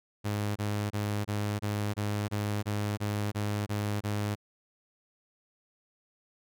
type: tone bursts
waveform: sawtooth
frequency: 103.83 Hz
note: G#2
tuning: in tune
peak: -25 dBFS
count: 12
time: 0.24-4.355 s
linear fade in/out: 20 ms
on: 320 ms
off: 25 ms
effects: none